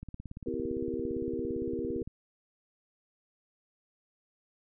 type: click train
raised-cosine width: 5 ms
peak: -29 dBFS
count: 37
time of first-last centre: 0.03-2.075 s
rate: 17.6 Hz
type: chord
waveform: sine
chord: C dominant seventh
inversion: none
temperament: equal with one note detuned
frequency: 255.1 / 329.6 / 392 / 466.2 Hz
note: C4 / E4 / G4 / Bb4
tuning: -44 / 0 / 0 / 0 cents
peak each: -37 dBFS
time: 0.46-2.03 s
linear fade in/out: 5 ms
effects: none